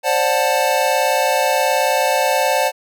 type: chord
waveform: square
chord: D dominant seventh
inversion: third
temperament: just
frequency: 528.6 / 587.3 / 734.2 / 881 Hz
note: C5 / D5 / F#5 / A5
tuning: +18 / 0 / -14 / +2 cents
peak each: -21 dBFS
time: 0.03-2.72 s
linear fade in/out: 50 ms
effects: none